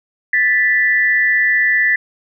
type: tone pair together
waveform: sine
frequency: 1760 / 1975.5 Hz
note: A6 / B6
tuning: 0 / 0 cents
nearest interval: major second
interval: 200 cents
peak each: -14 dBFS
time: 0.33-1.96 s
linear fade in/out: 5 ms
effects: none